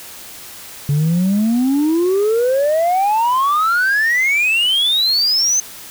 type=exponential sweep; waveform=sine; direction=up; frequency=140 to 6300 Hz; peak=-10 dBFS; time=0.89-5.6 s; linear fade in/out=2 ms; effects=tanh soft clip ceiling -11 dBFS + white hiss -35 dBFS RMS until 5.9 s